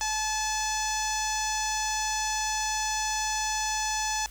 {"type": "tone with low-pass filter", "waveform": "sawtooth", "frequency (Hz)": 864, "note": "A5", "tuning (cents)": -32, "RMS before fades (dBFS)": -29, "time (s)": [0.01, 4.26], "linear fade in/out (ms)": 0, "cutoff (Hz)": 6400, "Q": 6.1, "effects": ["added 50 Hz sine -44 dBFS peak until 4.3 s", "white hiss -51 dBFS RMS until 4.3 s"]}